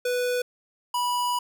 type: tone pair in turn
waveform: square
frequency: 493.9 / 979 Hz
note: B4 / B5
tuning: 0 / -15 cents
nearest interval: octave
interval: 1185 cents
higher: second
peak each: -24 dBFS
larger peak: neither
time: 0.05-0.42 / 0.94-1.39 s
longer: second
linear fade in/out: 5 ms
effects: none